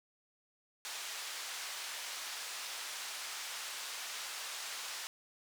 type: band-pass noise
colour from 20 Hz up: white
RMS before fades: -43 dBFS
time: 0.85-5.07 s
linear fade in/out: 0 ms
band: 810 to 6500 Hz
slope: 12 dB/octave
effects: none